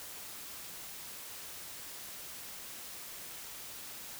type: silence
effects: white hiss -46 dBFS RMS until 4.19 s